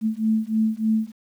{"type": "beating tone pair", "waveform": "sine", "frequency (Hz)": [218, 221.3], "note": ["A3", "A3"], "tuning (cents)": [-16, 10], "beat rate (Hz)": 3.3, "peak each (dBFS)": -22, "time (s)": [0.01, 1.12], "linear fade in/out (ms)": 50, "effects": ["9-bit"]}